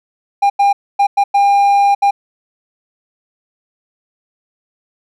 triangle tone bursts at uneven times, 803 Hz, G5, 41 cents sharp, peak -6 dBFS, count 6, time 0.42-0.5 / 0.59-0.73 / 0.99-1.07 / 1.17-1.24 / 1.34-1.95 / 2.02-2.11 s, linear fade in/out 10 ms, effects none

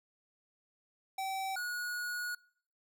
square tone pair in turn, 770 / 1453.6 Hz, G5 / F#6, -31 / -31 cents, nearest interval major seventh, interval 1100 cents, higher second, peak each -35 / -36 dBFS, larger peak first, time 1.18-1.56 / 1.56-2.35 s, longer second, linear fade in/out 5 ms, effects noise-tail reverb RT60 0.6 s tail -24 dB re dry

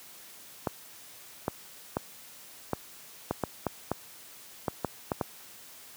clicks, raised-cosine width 1 ms, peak -13 dBFS, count 12, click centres 0.672 / 1.481 / 1.969 / 2.733 / 3.31 / 3.437 / 3.667 / 3.916 / 4.682 / 4.847 / 5.118 / 5.212 s, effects white hiss -50 dBFS RMS until 5.96 s + high-pass 80 Hz 12 dB/octave

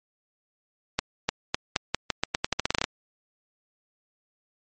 accelerating click train, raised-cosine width 0.2 ms, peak -5 dBFS, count 17, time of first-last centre 0.99-2.841 s, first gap 300 ms, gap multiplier 0.85, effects MP3 32 kbps

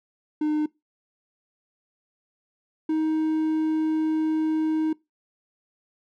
triangle tone pair in turn, 303.8 / 314.2 Hz, D#4 / D#4, -41 / +17 cents, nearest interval minor second, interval 58 cents, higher second, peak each -19 dBFS, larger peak neither, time 0.41-0.66 / 2.89-4.93 s, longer second, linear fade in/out 5 ms, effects noise-tail reverb RT60 0.2 s tail -22 dB re dry

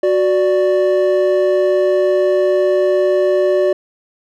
triangle tone pair together, 369.5 / 587.3 Hz, F#4 / D5, -2 / 0 cents, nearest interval minor sixth, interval 802 cents, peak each -12 dBFS, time 0.03-3.73 s, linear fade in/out 5 ms, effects none

